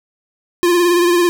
square tone with vibrato, 349.2 Hz, F4, in tune, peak -11 dBFS, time 0.63-1.29 s, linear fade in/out 0 ms, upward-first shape triangle, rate 18 Hz, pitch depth 46 cents each way, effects none

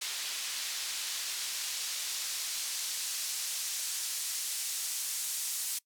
white noise with band-pass filter sweep, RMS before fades -36 dBFS, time 0.01-5.79 s, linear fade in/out 10 ms, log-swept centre 3800 to 7900 Hz, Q 0.81, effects noise-tail reverb RT60 0.1 s tail -22 dB re dry

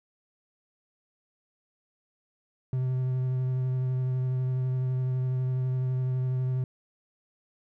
triangle tone with vibrato, 128.5 Hz, C3, 31 cents flat, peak -23 dBFS, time 2.73-6.64 s, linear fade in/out 2 ms, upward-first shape triangle, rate 12 Hz, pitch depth 17 cents each way, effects none

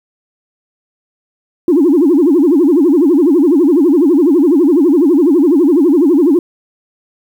sine tone with vibrato, 312.9 Hz, D#4, 10 cents sharp, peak -5 dBFS, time 1.68-6.39 s, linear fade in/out 2 ms, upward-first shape sine, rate 12 Hz, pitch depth 270 cents each way, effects tanh soft clip ceiling -2 dBFS + 7-bit

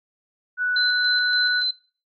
sine tone, 1480 Hz, F#6, in tune, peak -20 dBFS, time 0.57-1.64 s, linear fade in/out 50 ms
sine tone with tremolo, 4060 Hz, B7, 47 cents sharp, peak -20 dBFS, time 0.76-1.71 s, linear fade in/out 5 ms, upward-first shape square, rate 3.5 Hz, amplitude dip 35%
effects noise-tail reverb RT60 0.4 s tail -21 dB re dry + AAC 64 kbps

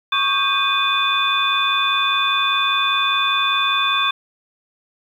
sine tone cluster, 1110 / 1215 / 1585 / 2478 / 3510 Hz, C#6 / D#6 / G6 / D#7 / A7, +2 / -42 / +19 / -8 / -5 cents, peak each -20 / -29 / -25 / -22 / -20 dBFS, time 0.12-4.11 s, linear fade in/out 5 ms, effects 8-bit

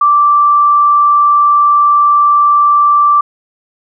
sine tone, 1170 Hz, D6, 7 cents flat, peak -5 dBFS, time 0.01-3.21 s, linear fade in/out 5 ms, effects none

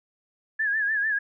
sine tone with vibrato, 1700 Hz, G#6, 40 cents sharp, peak -22 dBFS, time 0.59-1.19 s, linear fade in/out 10 ms, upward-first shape sine, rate 6.7 Hz, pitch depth 83 cents each way, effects none

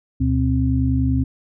sine tone cluster, 71.6 / 121.7 / 262.5 Hz, D2 / B2 / C4, -43 / -25 / +6 cents, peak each -20 dBFS, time 0.2-1.24 s, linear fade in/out 10 ms, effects none

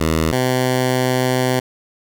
10% pulse tone pair in turn, 79.9 / 127.6 Hz, D#2 / C3, +47 / -43 cents, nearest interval minor sixth, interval 810 cents, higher second, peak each -7 dBFS, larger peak neither, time 0-0.32 / 0.32-1.6 s, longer second, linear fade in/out 10 ms, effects none

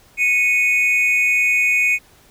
triangle tone pair together, 2200 / 2489 Hz, C#7 / D#7, -14 / 0 cents, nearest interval major second, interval 214 cents, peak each -16 / -14 dBFS, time 0.17-1.99 s, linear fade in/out 50 ms, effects pink hiss -51 dBFS RMS until 2.3 s

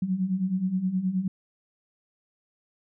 sine beating tone pair, 180 / 189.5 Hz, F#3 / F#3, -47 / +42 cents, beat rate 9.5 Hz, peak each -30 / -25 dBFS, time 0.02-1.28 s, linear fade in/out 5 ms, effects none

